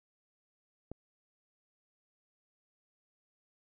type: click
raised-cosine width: 2 ms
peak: -28 dBFS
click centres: 0.916 s
effects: none